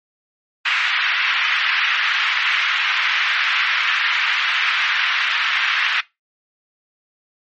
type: band-pass noise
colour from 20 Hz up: white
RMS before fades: -19 dBFS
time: 0.65-6.01 s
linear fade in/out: 10 ms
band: 1300 to 2800 Hz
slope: 24 dB/octave
effects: noise-tail reverb RT60 0.2 s tail -20 dB re dry + MP3 32 kbps